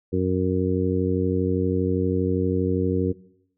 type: harmonic tone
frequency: 92.5 Hz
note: F#2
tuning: in tune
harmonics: 1 / 2 / 3 / 4 / 5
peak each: -26 / -26 / -26 / -26 / -26 dBFS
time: 0.12-3.13 s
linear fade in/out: 20 ms
effects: noise-tail reverb RT60 0.7 s tail -19 dB re dry